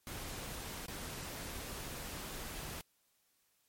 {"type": "noise with dropouts", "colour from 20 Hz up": "pink", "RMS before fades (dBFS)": -44, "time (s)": [0.07, 2.81], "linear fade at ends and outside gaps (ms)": 0, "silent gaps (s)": [0.861, 0.882], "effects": ["white hiss -75 dBFS RMS until 3.68 s", "MP3 64 kbps"]}